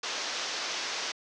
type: low-pass noise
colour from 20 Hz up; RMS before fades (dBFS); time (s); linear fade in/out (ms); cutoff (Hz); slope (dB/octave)
white; -34; 0.03-1.12; 5; 6200; 48
effects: high-pass 400 Hz 12 dB/octave